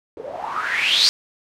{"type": "noise with low-pass filter sweep", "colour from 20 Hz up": "blue", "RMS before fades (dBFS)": -21, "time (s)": [0.17, 1.09], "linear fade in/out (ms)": 0, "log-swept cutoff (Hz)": [420, 4900], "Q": 7.2, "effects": []}